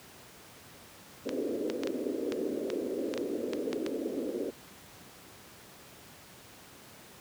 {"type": "band-pass noise", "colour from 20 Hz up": "white", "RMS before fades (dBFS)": -34, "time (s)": [1.25, 4.51], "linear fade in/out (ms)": 20, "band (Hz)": [240, 510], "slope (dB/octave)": 48}
{"type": "clicks", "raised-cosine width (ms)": 0.2, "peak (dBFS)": -18, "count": 11, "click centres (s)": [1.292, 1.7, 1.835, 1.873, 2.322, 2.702, 3.139, 3.177, 3.534, 3.73, 3.864]}
{"effects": ["pink hiss -52 dBFS RMS until 7.2 s", "high-pass 100 Hz 12 dB/octave"]}